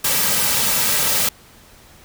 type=noise with comb filter; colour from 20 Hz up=white; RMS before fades=-18 dBFS; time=0.04-1.29 s; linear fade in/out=5 ms; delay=2.8 ms; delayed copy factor=-0.5; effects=pink hiss -47 dBFS RMS until 2.04 s